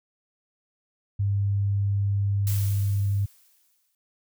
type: tone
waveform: sine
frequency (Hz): 100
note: G2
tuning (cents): +35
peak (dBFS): -21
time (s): 1.19-3.26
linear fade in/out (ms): 10
type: noise with exponential decay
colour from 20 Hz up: blue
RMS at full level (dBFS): -33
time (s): 2.47-3.95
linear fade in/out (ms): 1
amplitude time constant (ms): 320
effects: none